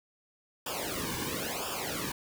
pink noise with flanger, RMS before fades -35 dBFS, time 0.66-2.12 s, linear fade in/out 5 ms, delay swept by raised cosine 0.48 to 1.58 ms, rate 0.98 Hz, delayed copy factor -1, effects none

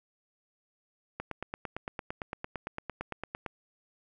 click train, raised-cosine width 0.5 ms, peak -20 dBFS, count 21, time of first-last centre 1.2-3.462 s, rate 8.84 Hz, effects none

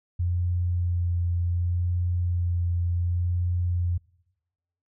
sine tone with vibrato, 87.6 Hz, F2, 6 cents sharp, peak -22 dBFS, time 0.19-3.98 s, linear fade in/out 10 ms, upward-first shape sine, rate 0.68 Hz, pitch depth 15 cents each way, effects noise-tail reverb RT60 1.0 s tail -25 dB re dry

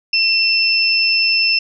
sine tone pair together, 2695 / 5276 Hz, E7 / E8, +38 / +1 cents, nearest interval octave, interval 1163 cents, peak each -15 dBFS, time 0.13-1.59 s, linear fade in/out 5 ms, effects none

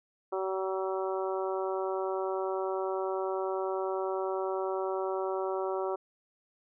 harmonic tone, 190 Hz, F#3, 46 cents sharp, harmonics 2 / 3 / 4 / 5 / 6 / 7, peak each -32 / -36 / -38 / -40 / -42 / -43 dBFS, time 0.32-5.96 s, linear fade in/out 10 ms, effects none

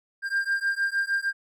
triangle beating tone pair, 1593 / 1599.5 Hz, G6 / G6, +27 / +34 cents, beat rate 6.5 Hz, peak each -25 dBFS, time 0.22-1.33 s, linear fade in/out 50 ms, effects none

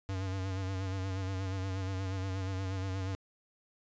square tone with vibrato, 95.1 Hz, F#2, 48 cents sharp, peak -34 dBFS, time 0.09-3.15 s, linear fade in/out 0 ms, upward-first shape sine, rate 8.4 Hz, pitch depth 45 cents each way, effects resampled to 16000 Hz

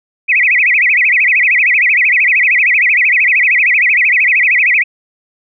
sine tone with vibrato, 2236 Hz, C#7, 14 cents sharp, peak -7 dBFS, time 0.28-4.84 s, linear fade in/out 20 ms, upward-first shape sine, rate 13 Hz, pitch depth 260 cents each way, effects none

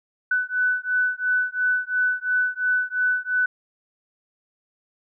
sine beating tone pair, 1495 / 1497.9 Hz, F#6 / F#6, +17 / +21 cents, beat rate 2.9 Hz, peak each -23 dBFS, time 0.31-3.46 s, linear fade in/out 5 ms, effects none

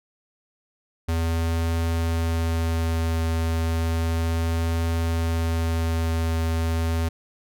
square tone with vibrato, 82.41 Hz, E2, in tune, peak -22 dBFS, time 1.08-7.09 s, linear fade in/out 10 ms, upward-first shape triangle, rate 0.33 Hz, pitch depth 12 cents each way, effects none

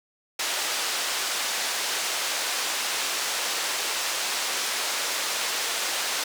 white band-pass noise, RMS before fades -28 dBFS, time 0.39-6.24 s, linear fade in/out 5 ms, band 470 to 6500 Hz, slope 12 dB/octave, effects none

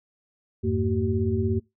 sine tone cluster, 87.5 / 104.4 / 227.4 / 379.7 Hz, F2 / G#2 / A#3 / F#4, +4 / +10 / -43 / +45 cents, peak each -27 dBFS, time 0.63-1.6 s, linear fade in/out 20 ms, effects noise-tail reverb RT60 0.2 s tail -23 dB re dry

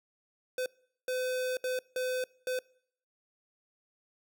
square tone bursts at uneven times, 508 Hz, B4, 49 cents sharp, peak -31 dBFS, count 5, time 0.58-0.66 / 1.08-1.57 / 1.64-1.79 / 1.96-2.24 / 2.47-2.59 s, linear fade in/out 2 ms, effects noise-tail reverb RT60 0.6 s tail -24 dB re dry

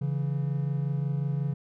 triangle tone pair together, 139.97 / 165.5 Hz, C#3 / E3, +17 / +7 cents, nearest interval minor third, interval 290 cents, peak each -25 / -30 dBFS, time 0.01-1.54 s, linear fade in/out 10 ms, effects none

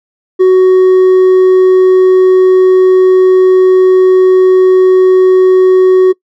sine tone with hard clipping, 372.3 Hz, F#4, 11 cents sharp, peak -3 dBFS, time 0.39-6.13 s, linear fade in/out 20 ms, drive 2 dB, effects noise-tail reverb RT60 0.1 s tail -22 dB re dry

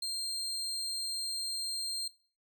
35% pulse tone, 4186 Hz, C8, in tune, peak -32 dBFS, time 0.02-2.08 s, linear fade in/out 5 ms, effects noise-tail reverb RT60 0.4 s tail -19 dB re dry

